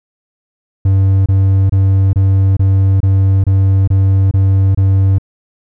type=tone bursts; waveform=triangle; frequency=96.6 Hz; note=G2; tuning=25 cents flat; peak=-5 dBFS; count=10; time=0.85-5.184 s; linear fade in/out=5 ms; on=410 ms; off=26 ms; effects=none